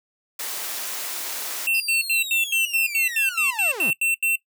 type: high-pass noise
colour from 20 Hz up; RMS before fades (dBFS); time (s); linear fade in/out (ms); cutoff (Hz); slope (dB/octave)
white; -30; 0.39-1.67; 5; 380; 12
type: tone bursts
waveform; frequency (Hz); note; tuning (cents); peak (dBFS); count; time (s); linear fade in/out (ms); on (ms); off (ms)
square; 2700; E7; +41; -20; 13; 1.67-4.356; 2; 130; 83
type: linear sweep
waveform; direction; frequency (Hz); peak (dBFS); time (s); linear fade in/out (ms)
sawtooth; down; 4978 to 125.9; -26; 1.74-3.91; 10
effects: noise-tail reverb RT60 0.1 s tail -18 dB re dry